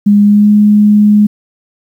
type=tone with pitch glide; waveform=sine; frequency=204.9 to 208.7 Hz; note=G#3 to G#3; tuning=-23 to +9 cents; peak=-3 dBFS; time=0.06-1.27 s; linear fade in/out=10 ms; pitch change=+32 cents; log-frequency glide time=0.22-0.5 s; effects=7-bit